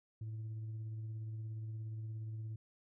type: tone with tremolo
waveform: sine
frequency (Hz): 110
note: A2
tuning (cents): 0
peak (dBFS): -37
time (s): 0.21-2.56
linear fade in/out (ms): 5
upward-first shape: sine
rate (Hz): 17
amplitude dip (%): 25
effects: tanh soft clip ceiling -39 dBFS